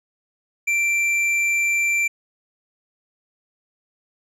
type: tone with hard clipping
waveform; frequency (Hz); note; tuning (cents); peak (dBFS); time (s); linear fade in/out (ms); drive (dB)
triangle; 2352; D7; +2; -19; 0.67-2.08; 10; 10
effects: none